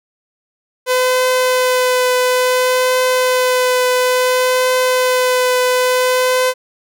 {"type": "tone with vibrato", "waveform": "sawtooth", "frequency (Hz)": 506, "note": "B4", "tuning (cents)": 42, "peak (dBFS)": -8, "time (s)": [0.86, 6.54], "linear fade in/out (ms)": 50, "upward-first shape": "triangle", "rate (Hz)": 0.58, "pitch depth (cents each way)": 14, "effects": []}